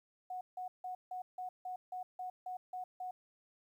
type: tone bursts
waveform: sine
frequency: 734 Hz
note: F#5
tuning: 14 cents flat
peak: -39 dBFS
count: 11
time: 0.3-3.11 s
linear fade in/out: 5 ms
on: 110 ms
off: 160 ms
effects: 12-bit